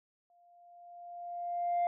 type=tone with exponential growth; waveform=sine; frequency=698.5 Hz; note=F5; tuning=in tune; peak=-24 dBFS; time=0.3-1.87 s; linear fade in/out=1 ms; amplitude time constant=340 ms; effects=tanh soft clip ceiling -25 dBFS